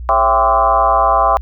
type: tone with frequency modulation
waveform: sine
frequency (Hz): 911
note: A#5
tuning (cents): -40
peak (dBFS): -9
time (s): 0.09-1.37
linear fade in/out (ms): 0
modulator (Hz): 121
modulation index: 2.5
effects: added 60 Hz sine -24 dBFS peak until 1.41 s